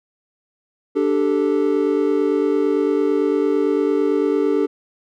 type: chord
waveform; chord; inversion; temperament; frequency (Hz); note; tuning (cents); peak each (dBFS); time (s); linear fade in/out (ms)
triangle; D suspended fourth; none; just; 293.7 / 391.6 / 440.5; D4 / G4 / A4; 0 / -2 / +2; -18; 0.95-4.67; 20
effects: none